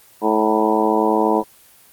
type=harmonic tone with a mistuned harmonic; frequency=108.6 Hz; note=A2; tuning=22 cents flat; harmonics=2 / 3 / 4 / 5 / 6 / 7 / 8 / 9; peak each=-23 / -20 / -20 / -24 / -25 / -22 / -23 / -22 dBFS; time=0.21-1.44 s; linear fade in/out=50 ms; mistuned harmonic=8; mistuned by=+57 cents; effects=white hiss -49 dBFS RMS until 1.92 s + Opus 24 kbps